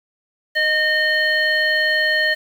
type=harmonic tone with a mistuned harmonic; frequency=612 Hz; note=D#5; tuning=29 cents flat; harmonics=1 / 3 / 5 / 7; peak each=-24 / -16 / -26 / -26 dBFS; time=0.55-2.35 s; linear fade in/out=20 ms; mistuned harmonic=1; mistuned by=+21 cents; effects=7-bit